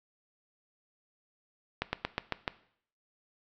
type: slowing click train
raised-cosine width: 0.3 ms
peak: -13 dBFS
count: 6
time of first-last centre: 1.82-2.478 s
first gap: 110 ms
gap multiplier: 1.09
effects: noise-tail reverb RT60 0.6 s tail -17 dB re dry + low-pass 5000 Hz 12 dB/octave